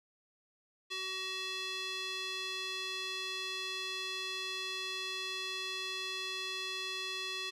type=tone with band-pass filter; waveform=square; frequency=377.1 Hz; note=F#4; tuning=33 cents sharp; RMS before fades=-39 dBFS; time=0.9-7.51 s; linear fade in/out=20 ms; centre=3500 Hz; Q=2.3; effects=none